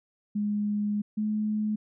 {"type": "tone pair in turn", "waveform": "sine", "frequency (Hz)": [207.6, 213.1], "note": ["G#3", "G#3"], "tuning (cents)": [0, 45], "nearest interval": "unison", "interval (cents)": 45, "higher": "second", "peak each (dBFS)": -25, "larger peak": "neither", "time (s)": [[0.35, 1.02], [1.17, 1.76]], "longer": "first", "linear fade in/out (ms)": 10, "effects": []}